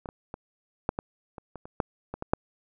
clicks, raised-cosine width 1 ms, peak -23 / -22 / -22 / -10 / -16 / -26 / -25 / -28 / -10 / -20 / -19 / -7 dBFS, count 12, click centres 0.058 / 0.089 / 0.341 / 0.891 / 0.989 / 1.382 / 1.557 / 1.655 / 1.802 / 2.14 / 2.224 / 2.335 s, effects none

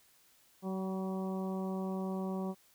harmonic tone with a mistuned harmonic, 189.3 Hz, F#3, 40 cents sharp, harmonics 1 / 2 / 3 / 4 / 5 / 6, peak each -35 / -41 / -45 / -47 / -49 / -51 dBFS, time 0.62-2.55 s, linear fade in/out 50 ms, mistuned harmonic 5, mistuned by +27 cents, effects white hiss -66 dBFS RMS until 2.74 s

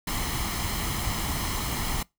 pink noise with comb filter, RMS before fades -29 dBFS, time 0.07-2.03 s, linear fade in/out 5 ms, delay 0.97 ms, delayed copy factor +0.55, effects noise-tail reverb RT60 0.2 s tail -24 dB re dry

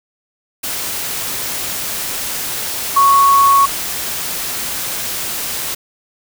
sine tone in noise, 1108.7 Hz, C#6, in tune, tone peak -7 dBFS, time 2.96-3.66 s, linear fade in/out 10 ms, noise white, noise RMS -22 dBFS, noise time 0.63-5.75 s, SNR +12 dB, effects none

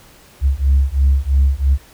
sine beating tone pair, 67 / 70 Hz, C2 / C#2, +42 / +18 cents, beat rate 3 Hz, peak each -13 dBFS, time 0.41-1.78 s, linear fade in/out 50 ms, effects tanh soft clip ceiling -6 dBFS + pink hiss -46 dBFS RMS until 1.93 s

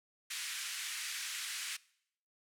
pink band-pass noise, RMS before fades -41 dBFS, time 0.3-1.77 s, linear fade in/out 10 ms, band 1700 to 11000 Hz, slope 24 dB/octave, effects noise-tail reverb RT60 0.7 s tail -22 dB re dry

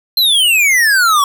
square exponential sweep, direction down, 4186 to 1101 Hz, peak -9 dBFS, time 0.17-1.24 s, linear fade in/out 2 ms, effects none

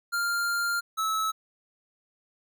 square tone pair in turn, 1396.9 / 1300.9 Hz, F6 / E6, 0 / -23 cents, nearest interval minor second, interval 123 cents, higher first, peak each -26 dBFS, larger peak neither, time 0.12-0.81 / 0.97-1.32 s, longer first, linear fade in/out 20 ms, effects none

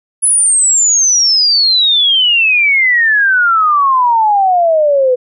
sine exponential sweep, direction down, 10370 to 493.9 Hz, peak -7 dBFS, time 0.22-5.16 s, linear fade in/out 20 ms, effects none

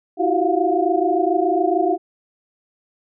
sine tone cluster, 324.8 / 356.6 / 381 / 691 / 718 Hz, E4 / F4 / G4 / F5 / F5, -26 / +36 / -49 / -19 / +48 cents, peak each -22 dBFS, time 0.17-1.98 s, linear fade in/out 50 ms, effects none

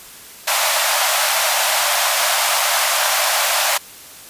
pink high-pass noise, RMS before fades -17 dBFS, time 0.47-3.78 s, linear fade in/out 10 ms, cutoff 580 Hz, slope 96 dB/octave, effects white hiss -39 dBFS RMS until 4.29 s + resampled to 32000 Hz

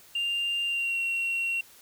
sine tone with pitch glide, 2794 to 2737 Hz, F7 to F7, 0 to -36 cents, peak -24 dBFS, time 0.15-1.61 s, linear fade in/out 5 ms, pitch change -36 cents, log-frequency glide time 0.65-0.98 s, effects tanh soft clip ceiling -24 dBFS + white hiss -54 dBFS RMS until 1.81 s

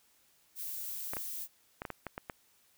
violet noise, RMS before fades -40 dBFS, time 0.55-1.48 s, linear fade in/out 50 ms
clicks, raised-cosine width 0.5 ms, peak -23 dBFS, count 8, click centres 1.135 / 1.168 / 1.819 / 1.852 / 1.903 / 2.067 / 2.179 / 2.298 s
effects white hiss -68 dBFS RMS until 2.77 s

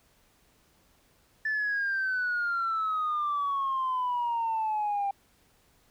sine exponential sweep, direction down, 1760 to 790 Hz, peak -25 dBFS, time 1.45-5.11 s, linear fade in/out 5 ms, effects tanh soft clip ceiling -23 dBFS + pink hiss -65 dBFS RMS until 5.9 s

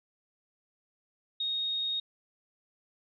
sine tone, 3729 Hz, A#7, in tune, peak -29 dBFS, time 1.4-2 s, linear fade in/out 5 ms, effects none

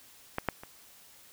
clicks, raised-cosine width 0.5 ms, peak -15 / -12 / -28 dBFS, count 3, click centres 0.384 / 0.487 / 0.635 s, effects white hiss -56 dBFS RMS until 1.32 s

